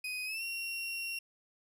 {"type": "tone with pitch glide", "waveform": "35% pulse", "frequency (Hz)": [2500, 2742], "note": ["D#7", "F7"], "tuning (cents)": [8, -32], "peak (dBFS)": -34, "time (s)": [0.04, 1.19], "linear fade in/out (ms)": 5, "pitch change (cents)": 160, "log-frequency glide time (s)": [0.25, 0.43], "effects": []}